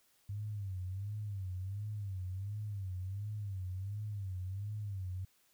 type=tone with vibrato; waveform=sine; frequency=98.5 Hz; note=G2; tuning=9 cents sharp; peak=-37 dBFS; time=0.29-5.25 s; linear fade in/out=5 ms; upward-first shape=sine; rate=1.4 Hz; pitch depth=130 cents each way; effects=white hiss -71 dBFS RMS until 5.53 s